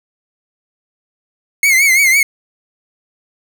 45% pulse tone with vibrato, 2157 Hz, C#7, 48 cents flat, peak -8 dBFS, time 1.63-2.23 s, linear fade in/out 2 ms, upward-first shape triangle, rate 5.9 Hz, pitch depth 110 cents each way, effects none

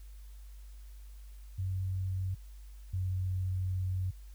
sine tone pair in turn, 93.9 / 92.82 Hz, F#2 / F#2, +26 / +6 cents, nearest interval unison, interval 20 cents, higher first, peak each -31 / -30 dBFS, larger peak second, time 1.58-2.35 / 2.93-4.11 s, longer second, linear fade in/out 10 ms, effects added 50 Hz sine -46 dBFS peak until 4.34 s + white hiss -65 dBFS RMS until 4.34 s

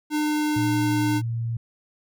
square tone, 301.8 Hz, D4, 47 cents sharp, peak -22 dBFS, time 0.1-1.22 s, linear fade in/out 50 ms
sine tone with pitch glide, 116.54 to 115.73 Hz, A#2 to A#2, 0 to -12 cents, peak -24 dBFS, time 0.56-1.57 s, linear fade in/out 5 ms, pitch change -12 cents, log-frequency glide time 0.7-1.25 s
effects none

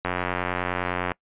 click train, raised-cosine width 0.5 ms, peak -10 dBFS, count 97, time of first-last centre 0.05-1.118 s, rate 89.9 Hz, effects noise-tail reverb RT60 0.1 s tail -25 dB re dry + resampled to 8000 Hz

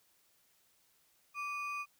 triangle ring-modulated tone, 1820 Hz, A#6, 42 cents flat, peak -32 dBFS, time 1.34-1.86 s, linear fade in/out 50 ms, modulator 654 Hz, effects white hiss -71 dBFS RMS until 1.99 s

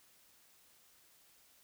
silence, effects white hiss -66 dBFS RMS until 1.63 s

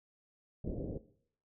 pink low-pass noise, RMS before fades -39 dBFS, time 0.64-0.98 s, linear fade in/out 5 ms, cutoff 580 Hz, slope 48 dB/octave, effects noise-tail reverb RT60 0.6 s tail -17 dB re dry

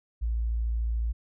sine tone, 56.9 Hz, A#1, 41 cents flat, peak -25 dBFS, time 0.21-1.13 s, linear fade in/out 20 ms, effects none

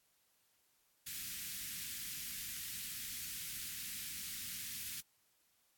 white band-stop noise, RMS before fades -44 dBFS, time 1.06-5.01 s, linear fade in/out 10 ms, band 240 to 1700 Hz, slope 24 dB/octave, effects white hiss -75 dBFS RMS until 5.77 s + AAC 64 kbps

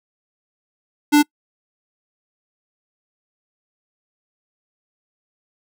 square tone, 294.6 Hz, D4, 6 cents sharp, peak -10 dBFS, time 1.12-1.23 s, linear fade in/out 20 ms, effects noise-tail reverb RT60 0.1 s tail -26 dB re dry

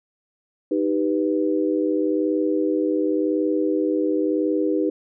sine chord, Eb augmented, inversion none, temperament equal, 311.1 / 392 / 493.9 Hz, Eb4 / G4 / B4, 0 / 0 / 0 cents, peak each -21 / -24 / -25 dBFS, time 0.71-4.9 s, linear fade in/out 5 ms, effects none

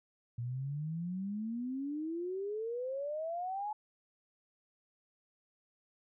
sine exponential sweep, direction up, 116.54 to 861 Hz, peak -35 dBFS, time 0.38-3.73 s, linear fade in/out 5 ms, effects none

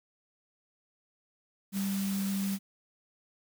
sine tone in noise, 196 Hz, G3, in tune, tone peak -29 dBFS, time 1.72-2.59 s, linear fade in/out 50 ms, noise white, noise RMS -41 dBFS, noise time 1.72-2.59 s, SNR +9 dB, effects none

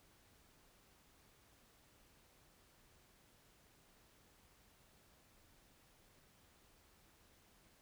silence, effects pink hiss -69 dBFS RMS until 7.81 s

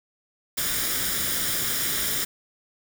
white noise with comb filter, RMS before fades -26 dBFS, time 0.57-2.25 s, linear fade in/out 10 ms, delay 0.57 ms, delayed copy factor +0.6, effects none

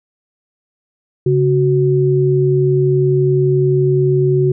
sine tone pair together, 138.59 / 370.3 Hz, C#3 / F#4, 0 / +1 cents, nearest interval octave + perfect fourth, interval 1701 cents, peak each -13 dBFS, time 1.26-4.52 s, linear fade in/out 5 ms, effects none

